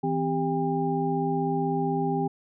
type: tone cluster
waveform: sine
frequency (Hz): 162.7 / 258.5 / 395.2 / 803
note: E3 / C4 / G4 / G5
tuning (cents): -22 / -21 / +14 / +41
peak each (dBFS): -29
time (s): 0.03-2.28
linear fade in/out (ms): 10
effects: none